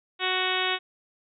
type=harmonic tone; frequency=370.7 Hz; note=F#4; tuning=3 cents sharp; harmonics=1 / 2 / 3 / 4 / 5 / 6 / 7 / 8 / 9 / 10; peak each=-33 / -33 / -33 / -33 / -33 / -33 / -33 / -33 / -33 / -33 dBFS; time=0.19-0.79 s; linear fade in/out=50 ms; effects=none